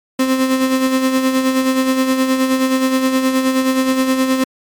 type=tone with tremolo; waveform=35% pulse; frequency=261.6 Hz; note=C4; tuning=in tune; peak=-9 dBFS; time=0.19-4.44 s; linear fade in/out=5 ms; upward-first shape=sine; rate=9.5 Hz; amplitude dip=50%; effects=MP3 96 kbps